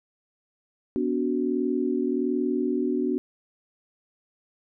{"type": "chord", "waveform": "sine", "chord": "B minor", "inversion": "none", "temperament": "equal with one note detuned", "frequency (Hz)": [246.9, 288.1, 370], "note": ["B3", "D4", "F#4"], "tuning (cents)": [0, -33, 0], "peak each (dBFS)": [-27, -27, -27], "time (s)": [0.96, 3.18], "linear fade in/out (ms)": 0, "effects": []}